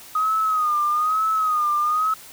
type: tone with vibrato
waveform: triangle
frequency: 1246 Hz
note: D#6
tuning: 2 cents sharp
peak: -14 dBFS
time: 0.15-2.14 s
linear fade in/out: 5 ms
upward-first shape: sine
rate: 1.1 Hz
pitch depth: 75 cents each way
effects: tanh soft clip ceiling -16 dBFS + white hiss -43 dBFS RMS until 2.32 s